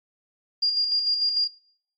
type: tone with tremolo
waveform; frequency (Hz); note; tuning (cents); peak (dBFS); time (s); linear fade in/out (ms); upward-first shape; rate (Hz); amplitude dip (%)
sine; 4812; D8; +41; -18; 0.62-1.48; 10; square; 6.7; 40
effects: noise-tail reverb RT60 0.6 s tail -24 dB re dry + MP3 32 kbps